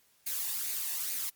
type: noise with flanger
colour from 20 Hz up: blue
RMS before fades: -34 dBFS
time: 0.26-1.3 s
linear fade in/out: 10 ms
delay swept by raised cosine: 0.45 to 1.12 ms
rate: 2.3 Hz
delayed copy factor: +0.5
effects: white hiss -67 dBFS RMS until 1.35 s + MP3 96 kbps